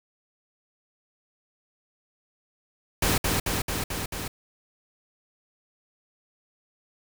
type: noise with echo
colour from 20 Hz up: pink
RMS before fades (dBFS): -23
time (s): 3.02-3.18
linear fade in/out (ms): 5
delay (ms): 220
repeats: 5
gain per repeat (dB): -2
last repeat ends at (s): 4.28
effects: none